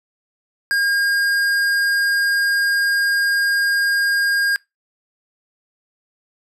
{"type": "tone with hard clipping", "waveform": "sine", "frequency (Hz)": 1618, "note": "G#6", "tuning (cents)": -46, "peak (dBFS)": -17, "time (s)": [0.71, 4.56], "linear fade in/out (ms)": 0, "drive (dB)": 12, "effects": ["noise-tail reverb RT60 0.2 s tail -24 dB re dry"]}